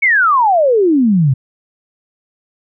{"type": "exponential sweep", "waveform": "sine", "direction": "down", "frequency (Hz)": [2273, 124.8], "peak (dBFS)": -8, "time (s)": [0.02, 1.34], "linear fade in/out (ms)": 10, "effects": []}